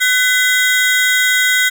35% pulse ring-modulated tone, 1760 Hz, A6, in tune, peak -6 dBFS, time 0-1.7 s, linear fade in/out 20 ms, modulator 258 Hz, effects none

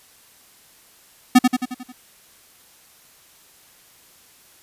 square tone with echo, 251.3 Hz, B3, 30 cents sharp, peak -7 dBFS, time 1.35-1.39 s, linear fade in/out 10 ms, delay 89 ms, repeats 6, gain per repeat -5 dB, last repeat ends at 1.924 s, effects white hiss -52 dBFS RMS until 4.62 s + resampled to 32000 Hz

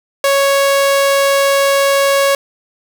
sawtooth tone, 554.4 Hz, C#5, in tune, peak -6 dBFS, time 0.24-2.35 s, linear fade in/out 2 ms, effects none

